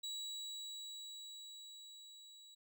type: tone with level ramp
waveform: 35% pulse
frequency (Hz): 3900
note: B7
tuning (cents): -23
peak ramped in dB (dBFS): -39 to -55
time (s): 0.03-2.55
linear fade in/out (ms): 10
effects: none